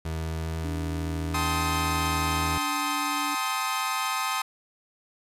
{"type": "tone with pitch glide", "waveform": "30% pulse", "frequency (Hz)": [80.4, 80.96], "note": ["E2", "E2"], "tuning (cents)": [-43, -31], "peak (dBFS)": -26, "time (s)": [0.05, 2.58], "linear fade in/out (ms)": 5, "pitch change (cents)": 12, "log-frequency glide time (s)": [0.38, 0.54]}
{"type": "tone", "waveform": "sine", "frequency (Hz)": 289.9, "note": "D4", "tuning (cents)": -22, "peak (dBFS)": -34, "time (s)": [0.64, 3.35], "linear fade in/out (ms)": 5}
{"type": "chord", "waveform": "sawtooth", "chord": "A half-diminished seventh", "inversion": "third", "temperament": "equal with one note detuned", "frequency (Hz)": [784, 880, 1046.5, 1261.2], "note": ["G5", "A5", "C6", "Eb6"], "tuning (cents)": [0, 0, 0, 23], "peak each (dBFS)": [-31, -30, -27, -26], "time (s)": [1.34, 4.42], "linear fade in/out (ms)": 5}
{"effects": ["resampled to 32000 Hz", "9-bit"]}